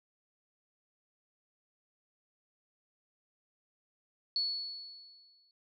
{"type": "tone with exponential decay", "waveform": "sine", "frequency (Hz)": 4410, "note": "C#8", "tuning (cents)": -10, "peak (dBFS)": -28, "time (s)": [4.36, 5.51], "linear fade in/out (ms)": 1, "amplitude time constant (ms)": 250, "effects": []}